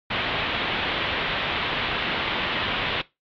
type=low-pass noise; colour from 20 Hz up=white; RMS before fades=-26 dBFS; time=0.1-3.02 s; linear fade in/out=10 ms; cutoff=3600 Hz; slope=48 dB/octave; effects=noise-tail reverb RT60 0.2 s tail -18 dB re dry + MP3 96 kbps